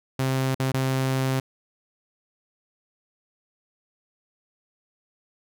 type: tone with dropouts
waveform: sawtooth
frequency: 132.1 Hz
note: C3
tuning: 17 cents sharp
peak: -18 dBFS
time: 0.19-1.4 s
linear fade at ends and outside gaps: 5 ms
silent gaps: 0.547-0.597 / 0.719-0.74 s
effects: none